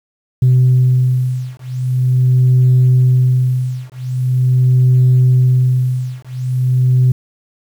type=beating tone pair; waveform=sine; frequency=127 / 127.43 Hz; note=B2 / C3; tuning=+49 / -45 cents; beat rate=0.43 Hz; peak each=-11 dBFS; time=0.42-7.12 s; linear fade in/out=5 ms; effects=tanh soft clip ceiling -4 dBFS + 7-bit